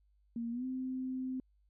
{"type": "tone with pitch glide", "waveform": "sine", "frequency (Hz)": [233.1, 258.6], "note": ["A#3", "C4"], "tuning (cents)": [0, -20], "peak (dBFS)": -35, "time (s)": [0.36, 1.4], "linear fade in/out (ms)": 2, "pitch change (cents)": 180, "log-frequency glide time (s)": [0.51, 0.65], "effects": ["added 50 Hz sine -67 dBFS peak until 1.69 s"]}